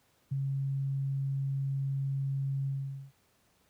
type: tone with ADSR envelope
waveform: sine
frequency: 136.8 Hz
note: C#3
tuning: 23 cents flat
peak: -27 dBFS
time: 0.31-3.12 s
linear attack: 12 ms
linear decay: 11 ms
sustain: -2 dB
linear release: 450 ms
effects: pink hiss -69 dBFS RMS until 3.69 s + high-pass 60 Hz 12 dB/octave